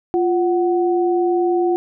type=tone pair together; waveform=sine; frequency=349.2 / 743.1 Hz; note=F4 / F#5; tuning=0 / +7 cents; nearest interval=octave + minor second; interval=1307 cents; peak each=-15 / -22 dBFS; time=0.14-1.76 s; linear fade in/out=0 ms; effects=none